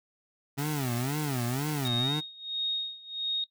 25% pulse tone with vibrato, 134.8 Hz, C#3, 48 cents flat, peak -25 dBFS, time 0.57-2.21 s, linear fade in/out 20 ms, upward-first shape sine, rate 2 Hz, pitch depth 220 cents each way
white noise, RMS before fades -41 dBFS, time 0.58-1.88 s, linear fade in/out 5 ms
sine tone with tremolo, 3729 Hz, A#7, in tune, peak -26 dBFS, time 1.85-3.44 s, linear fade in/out 2 ms, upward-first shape sine, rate 1.5 Hz, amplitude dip 90%
effects noise-tail reverb RT60 0.1 s tail -20 dB re dry

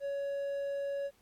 triangle tone, 560 Hz, C#5, 18 cents sharp, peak -31 dBFS, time 0-1.11 s, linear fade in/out 50 ms, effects pink hiss -69 dBFS RMS until 1.21 s + AAC 64 kbps

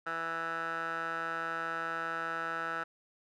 15% pulse tone with band-pass filter, 164.81 Hz, E3, in tune, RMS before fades -36 dBFS, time 0.06-2.84 s, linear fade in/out 10 ms, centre 1300 Hz, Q 6.1, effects none

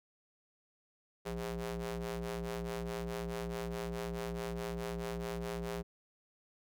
sawtooth ring-modulated tone, 116.54 Hz, A#2, in tune, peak -30 dBFS, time 1.25-5.83 s, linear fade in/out 20 ms, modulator 289 Hz, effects none

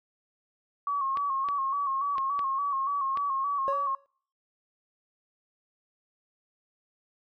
sine tone with vibrato, 1108.7 Hz, C#6, in tune, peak -26 dBFS, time 0.87-3.95 s, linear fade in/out 2 ms, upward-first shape square, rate 3.5 Hz, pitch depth 49 cents each way
clicks, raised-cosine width 0.3 ms, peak -23 dBFS, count 5, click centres 1.172 / 1.487 / 2.182 / 2.392 / 3.173 s
triangle tone with exponential decay, 554.4 Hz, C#5, in tune, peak -24 dBFS, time 3.68-4.06 s, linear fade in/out 0 ms, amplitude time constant 82 ms
effects noise-tail reverb RT60 0.5 s tail -25 dB re dry

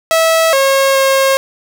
sawtooth tone with pitch steps, 651 / 543 / 539 Hz, E5 / C#5 / C#5, -22 / -36 / -49 cents, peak -5 dBFS, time 0.11-1.37 s, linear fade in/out 0 ms, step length 420 ms, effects none

